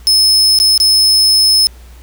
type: tone with dropouts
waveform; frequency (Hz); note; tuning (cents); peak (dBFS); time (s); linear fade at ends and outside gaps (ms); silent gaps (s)
40% pulse; 5200; E8; -24; -6; 0.07-1.67; 0; 0.588-0.6 / 0.777-0.801
effects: added 60 Hz sine -34 dBFS peak until 2.02 s + pink hiss -45 dBFS RMS until 2.02 s